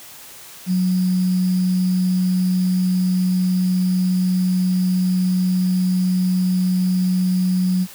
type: tone with sample-and-hold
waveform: sine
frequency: 183.5 Hz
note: F#3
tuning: 14 cents flat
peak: -15 dBFS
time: 0.66-7.87 s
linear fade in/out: 50 ms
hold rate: 4900 Hz
effects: white hiss -40 dBFS RMS until 7.94 s + high-pass 60 Hz 12 dB/octave